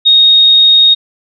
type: tone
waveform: sine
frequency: 3729 Hz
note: A#7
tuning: in tune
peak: -3 dBFS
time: 0.05-0.95 s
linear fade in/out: 20 ms
effects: none